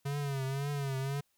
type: tone with vibrato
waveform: square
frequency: 138.59 Hz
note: C#3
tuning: in tune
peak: -33 dBFS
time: 0.05-1.21 s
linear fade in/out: 10 ms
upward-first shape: triangle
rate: 1.9 Hz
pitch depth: 87 cents each way
effects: white hiss -75 dBFS RMS until 1.37 s